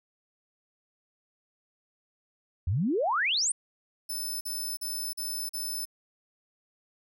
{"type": "exponential sweep", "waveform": "sine", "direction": "up", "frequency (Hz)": [77.78, 9530], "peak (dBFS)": -24, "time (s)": [2.67, 3.52], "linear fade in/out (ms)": 5}
{"type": "tone bursts", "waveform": "10% pulse", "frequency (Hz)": 5274, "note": "E8", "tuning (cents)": 0, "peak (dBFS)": -26, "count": 5, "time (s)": [4.09, 5.854], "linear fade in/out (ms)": 10, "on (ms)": 320, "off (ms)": 41}
{"effects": []}